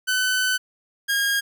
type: tone pair in turn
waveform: sawtooth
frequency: 1510 / 1627.1 Hz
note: F#6 / G#6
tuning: +35 / -36 cents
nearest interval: minor second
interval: 129 cents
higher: second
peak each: -16 dBFS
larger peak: neither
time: 0.07-0.58 / 1.08-1.41 s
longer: first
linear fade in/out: 20 ms
effects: none

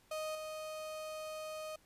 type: tone with level steps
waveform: 35% pulse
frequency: 622.3 Hz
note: D#5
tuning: in tune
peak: -36 / -40 dBFS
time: 0.11-1.76 s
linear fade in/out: 5 ms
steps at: 0.35 s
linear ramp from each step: 2 ms
effects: pink hiss -68 dBFS RMS until 1.85 s + resampled to 32000 Hz

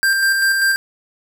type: tone with tremolo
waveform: square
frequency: 1583 Hz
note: G6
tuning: 17 cents sharp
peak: -13 dBFS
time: 0.03-0.76 s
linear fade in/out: 0 ms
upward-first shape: square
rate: 5.1 Hz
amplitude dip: 30%
effects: none

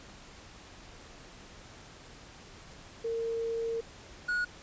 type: tone pair in turn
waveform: sine / triangle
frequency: 457.9 / 1453.7 Hz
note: A#4 / F#6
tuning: -31 / -31 cents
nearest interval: octave + minor sixth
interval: 2000 cents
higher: second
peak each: -30 / -26 dBFS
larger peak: second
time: 3.04-3.81 / 4.28-4.45 s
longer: first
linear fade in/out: 10 ms
effects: pink hiss -51 dBFS RMS until 4.62 s + resampled to 16000 Hz

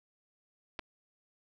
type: clicks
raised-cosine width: 0.3 ms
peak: -23 dBFS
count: 2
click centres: 0.791 / 0.794 s
effects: none

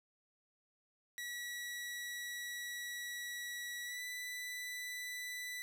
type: tone with pitch glide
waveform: sawtooth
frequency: 1935 to 1982.5 Hz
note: B6 to B6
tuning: -36 to +6 cents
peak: -38 dBFS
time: 1.18-5.62 s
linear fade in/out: 0 ms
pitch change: +42 cents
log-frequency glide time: 3.84-4.02 s
effects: none

